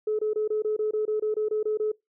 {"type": "tone bursts", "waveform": "sine", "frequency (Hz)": 428.6, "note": "A4", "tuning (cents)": -45, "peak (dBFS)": -22, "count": 13, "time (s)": [0.07, 1.918], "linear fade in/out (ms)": 5, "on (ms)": 120, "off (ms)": 24, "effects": ["noise-tail reverb RT60 0.2 s tail -25 dB re dry", "tanh soft clip ceiling -18 dBFS"]}